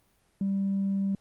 triangle tone with tanh clipping, 196 Hz, G3, in tune, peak -25 dBFS, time 0.41-1.15 s, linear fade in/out 2 ms, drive 5 dB, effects pink hiss -68 dBFS RMS until 1.2 s + Opus 32 kbps

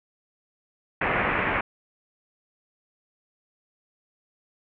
white low-pass noise, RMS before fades -25 dBFS, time 1.01-1.61 s, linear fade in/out 5 ms, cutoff 2400 Hz, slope 48 dB/octave, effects none

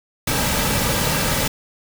pink noise with comb filter, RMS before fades -20 dBFS, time 0.27-1.48 s, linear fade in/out 5 ms, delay 2.8 ms, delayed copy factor -0.5, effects none

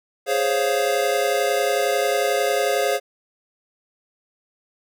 square chord, Db major seventh, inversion second, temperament equal, 415.3 / 523.3 / 554.4 / 698.5 Hz, Ab4 / C5 / Db5 / F5, 0 / 0 / 0 / 0 cents, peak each -25 dBFS, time 0.26-3 s, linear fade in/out 50 ms, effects none

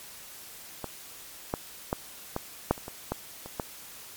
clicks, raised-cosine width 1 ms, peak -19 / -13 / -12 / -15 / -7 / -29 / -23 / -14 / -26 / -15 dBFS, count 10, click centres 0.843 / 1.539 / 1.929 / 2.364 / 2.71 / 2.779 / 2.881 / 3.12 / 3.46 / 3.598 s, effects white hiss -46 dBFS RMS until 4.16 s + MP3 96 kbps

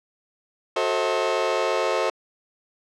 30% pulse chord, F# diminished seventh, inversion none, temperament just, 370 / 444 / 532.8 / 639.4 Hz, F#4 / A4 / C5 / Eb5, 0 / +16 / +31 / +47 cents, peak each -26 / -24 / -23 / -24 dBFS, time 0.76-2.1 s, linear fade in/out 5 ms, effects low-pass 5000 Hz 12 dB/octave

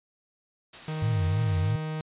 white noise, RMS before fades -43 dBFS, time 0.73-1.72 s, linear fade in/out 5 ms
45% pulse tone, 156 Hz, D#3, 5 cents sharp, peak -30 dBFS, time 0.88-2.01 s, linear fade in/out 2 ms
sine tone with vibrato, 101 Hz, G#2, 48 cents flat, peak -23 dBFS, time 1.02-1.76 s, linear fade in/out 5 ms, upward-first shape triangle, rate 3.1 Hz, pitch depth 260 cents each way
effects resampled to 8000 Hz

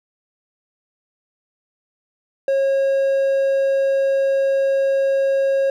triangle tone, 544 Hz, C#5, 33 cents flat, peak -13 dBFS, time 2.48-5.7 s, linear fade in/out 2 ms, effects none

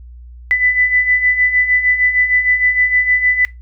sine beating tone pair, 1990 / 1996.5 Hz, B6 / B6, +13 / +18 cents, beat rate 6.5 Hz, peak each -18 / -12 dBFS, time 0.51-3.45 s, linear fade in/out 0 ms, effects noise-tail reverb RT60 0.2 s tail -21 dB re dry + added 60 Hz sine -33 dBFS peak until 3.61 s

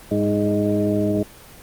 harmonic tone with a mistuned harmonic, 103.83 Hz, G#2, in tune, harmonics 1 / 2 / 3 / 4 / 6, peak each -26 / -22 / -22 / -24 / -24 dBFS, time 0.11-1.23 s, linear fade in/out 5 ms, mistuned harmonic 2, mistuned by -30 cents, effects pink hiss -43 dBFS RMS until 1.62 s + Opus 24 kbps

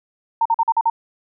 sine tone bursts, 914 Hz, A#5, 34 cents flat, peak -13 dBFS, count 6, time 0.41-0.9 s, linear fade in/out 5 ms, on 45 ms, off 44 ms, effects none

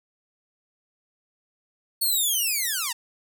5% pulse linear sweep, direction down, 4435 to 880 Hz, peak -14 dBFS, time 2.01-2.93 s, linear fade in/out 10 ms, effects none

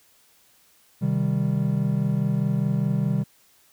triangle chord, C minor, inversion none, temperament equal, 130.81 / 155.56 / 196 Hz, C3 / Eb3 / G3, 0 / 0 / 0 cents, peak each -23 dBFS, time 1.01-3.24 s, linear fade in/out 20 ms, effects white hiss -59 dBFS RMS until 3.72 s

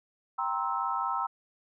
sine chord, C dominant seventh, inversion second, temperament just, 784.9 / 941.9 / 1046.5 / 1308.1 Hz, G5 / Bb5 / C6 / E6, +2 / +18 / 0 / -14 cents, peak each -35 / -33 / -34 / -32 dBFS, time 0.38-1.27 s, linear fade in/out 10 ms, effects none

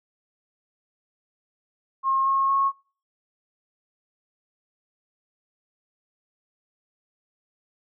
sine tone with pitch steps, 1074 / 1084 / 1094 Hz, C6 / C#6 / C#6, +45 / -39 / -23 cents, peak -19 dBFS, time 2.03-2.72 s, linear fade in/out 50 ms, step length 230 ms, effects noise-tail reverb RT60 0.4 s tail -23 dB re dry

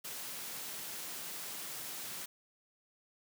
white high-pass noise, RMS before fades -43 dBFS, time 0.04-2.26 s, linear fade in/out 10 ms, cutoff 110 Hz, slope 48 dB/octave, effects none

